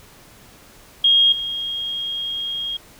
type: tone with level steps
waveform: sine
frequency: 3255 Hz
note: G#7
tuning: 36 cents flat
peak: -11 / -23 dBFS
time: 1.04-2.77 s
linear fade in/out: 5 ms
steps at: 1.32 s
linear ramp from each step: 5 ms
effects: pink hiss -47 dBFS RMS until 2.99 s